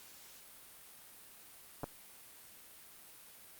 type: clicks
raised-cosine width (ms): 1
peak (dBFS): -25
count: 2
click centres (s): 1.834 / 1.841
effects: white hiss -56 dBFS RMS until 3.59 s + Opus 48 kbps